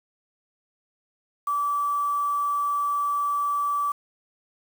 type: tone with quantisation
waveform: sine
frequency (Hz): 1156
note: D6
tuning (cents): -28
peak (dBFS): -22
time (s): 1.47-3.92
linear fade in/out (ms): 5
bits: 7
effects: none